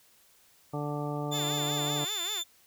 harmonic tone, 146.83 Hz, D3, in tune, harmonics 1 / 2 / 3 / 4 / 5 / 6 / 8, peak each -34 / -37 / -39 / -40 / -41 / -42 / -43 dBFS, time 0.73-2.05 s, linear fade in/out 10 ms
5% pulse tone with vibrato, 381.8 Hz, G4, 46 cents flat, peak -27 dBFS, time 1.31-2.43 s, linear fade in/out 50 ms, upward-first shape sine, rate 5.2 Hz, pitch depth 220 cents each way
30% pulse tone, 3545 Hz, A7, 12 cents sharp, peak -29 dBFS, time 1.31-2.44 s, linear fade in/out 20 ms
effects white hiss -62 dBFS RMS until 2.66 s

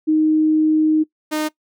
sine / sawtooth tone pair in turn, 311.1 / 307.2 Hz, D#4 / D#4, 0 / -22 cents, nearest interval unison, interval 22 cents, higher first, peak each -12 / -15 dBFS, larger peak first, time 0.07-1.04 / 1.31-1.49 s, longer first, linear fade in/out 20 ms, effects noise-tail reverb RT60 0.1 s tail -20 dB re dry

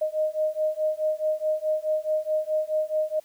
sine beating tone pair, 617 / 621.7 Hz, D#5 / D#5, -15 / -2 cents, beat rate 4.7 Hz, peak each -26 dBFS, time 0.01-3.2 s, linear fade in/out 10 ms, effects white hiss -59 dBFS RMS until 3.24 s

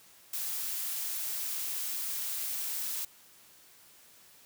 blue noise, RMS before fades -35 dBFS, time 0.33-3.05 s, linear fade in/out 5 ms, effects white hiss -58 dBFS RMS until 4.45 s + high-pass 60 Hz 12 dB/octave

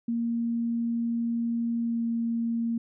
sine tone with pitch glide, 233.1 to 231.4 Hz, A#3 to A#3, 0 to -13 cents, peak -25 dBFS, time 0.08-2.78 s, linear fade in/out 5 ms, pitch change -13 cents, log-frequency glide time 1.81-2.03 s, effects none

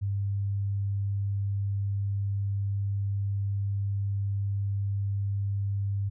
sine tone, 99.7 Hz, G2, 30 cents sharp, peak -26 dBFS, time 0.01-6.1 s, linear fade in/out 20 ms, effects none

